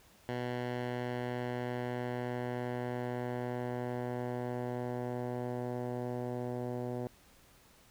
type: tone with low-pass filter sweep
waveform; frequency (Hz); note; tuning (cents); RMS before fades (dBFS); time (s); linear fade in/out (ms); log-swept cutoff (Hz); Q
10% pulse; 123.2; B2; -4; -37; 0.29-7.07; 0; 2900 to 690; 0.78
effects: pink hiss -62 dBFS RMS until 7.9 s